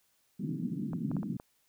pink band-pass noise, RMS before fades -35 dBFS, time 0.39-1.37 s, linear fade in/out 5 ms, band 140 to 300 Hz, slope 48 dB/octave
clicks, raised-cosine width 1 ms, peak -29 dBFS, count 5, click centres 0.933 / 1.115 / 1.167 / 1.231 / 1.399 s
effects white hiss -72 dBFS RMS until 1.68 s

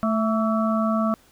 harmonic tone with a mistuned harmonic, 220 Hz, A3, in tune, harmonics 1 / 3 / 5 / 6, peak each -21 / -26 / -28 / -29 dBFS, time 0.03-1.14 s, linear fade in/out 0 ms, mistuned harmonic 5, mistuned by +57 cents, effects pink hiss -56 dBFS RMS until 1.31 s

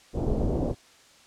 pink low-pass noise, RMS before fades -26 dBFS, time 0.13-0.75 s, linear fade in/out 50 ms, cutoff 620 Hz, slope 24 dB/octave, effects white hiss -55 dBFS RMS until 1.26 s + low-pass 7000 Hz 12 dB/octave

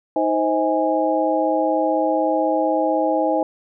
sine tone cluster, 315.4 / 523 / 639 / 825 Hz, D#4 / C5 / D#5 / G#5, +24 / -1 / +46 / -12 cents, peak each -22 dBFS, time 0.16-3.43 s, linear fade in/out 2 ms, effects none

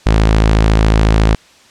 sawtooth tone, 54 Hz, A1, 32 cents flat, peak -4 dBFS, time 0.06-1.35 s, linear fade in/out 5 ms, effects white hiss -45 dBFS RMS until 1.7 s + low-pass 6000 Hz 12 dB/octave

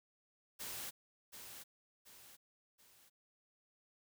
white noise with echo, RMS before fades -45 dBFS, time 0.59-0.91 s, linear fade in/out 20 ms, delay 730 ms, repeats 3, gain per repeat -7 dB, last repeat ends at 3.1 s, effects none

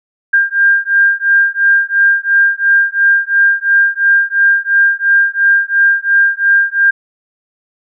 sine beating tone pair, 1598 / 1600.9 Hz, G6 / G6, +33 / +36 cents, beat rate 2.9 Hz, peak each -11 dBFS, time 0.33-6.91 s, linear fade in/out 10 ms, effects none

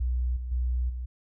sine tone with level steps, 61.74 Hz, B1, in tune, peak -24 / -31 / -24 / -31 dBFS, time 0-1.06 s, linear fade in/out 10 ms, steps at 0.36 / 0.51 / 0.89 s, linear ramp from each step 10 ms, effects none

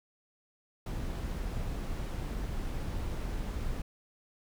brown noise, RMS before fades -35 dBFS, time 0.86-3.82 s, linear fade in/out 5 ms, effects none

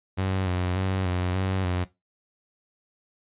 sawtooth tone with vibrato, 92.5 Hz, F#2, in tune, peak -20 dBFS, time 0.17-1.85 s, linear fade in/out 20 ms, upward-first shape square, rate 1.7 Hz, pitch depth 43 cents each way, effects noise-tail reverb RT60 0.2 s tail -17 dB re dry + resampled to 8000 Hz

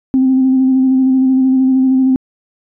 sine tone with vibrato, 261.6 Hz, C4, in tune, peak -7 dBFS, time 0.14-2.16 s, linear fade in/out 0 ms, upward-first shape square, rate 13 Hz, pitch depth 17 cents each way, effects tanh soft clip ceiling -3 dBFS

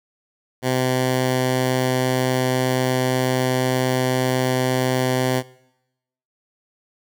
10% pulse tone, 128.3 Hz, C3, 34 cents flat, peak -10 dBFS, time 0.62-5.43 s, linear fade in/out 50 ms, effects noise-tail reverb RT60 0.9 s tail -21 dB re dry

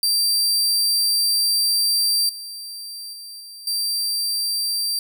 sawtooth tone with level steps, 4699 Hz, D8, in tune, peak -14 / -29 / -32 / -34 / -18 dBFS, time 0.03-4.99 s, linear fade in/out 2 ms, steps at 2.29 / 3.13 / 3.4 / 3.67 s, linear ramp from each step 2 ms, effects none

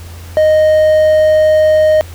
triangle tone, 620 Hz, D#5, 6 cents flat, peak -4 dBFS, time 0.37-2.01 s, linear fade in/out 0 ms, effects added 85 Hz sine -28 dBFS peak until 2.14 s + pink hiss -37 dBFS RMS until 2.14 s

